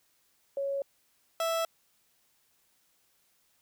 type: tone pair in turn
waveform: sine / 30% pulse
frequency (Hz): 554.4 / 659.3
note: C#5 / E5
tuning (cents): 0 / 0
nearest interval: minor third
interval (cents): 300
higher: second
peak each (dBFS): -29 / -25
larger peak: second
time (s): 0.57-0.82 / 1.4-1.65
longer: neither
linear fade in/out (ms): 2
effects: white hiss -70 dBFS RMS until 3.61 s